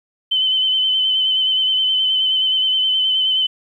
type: tone with vibrato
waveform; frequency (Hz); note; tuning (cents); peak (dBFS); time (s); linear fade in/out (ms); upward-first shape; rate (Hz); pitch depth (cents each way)
sine; 3057; G7; -44; -14; 0.31-3.47; 10; sine; 9.5; 28
effects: 9-bit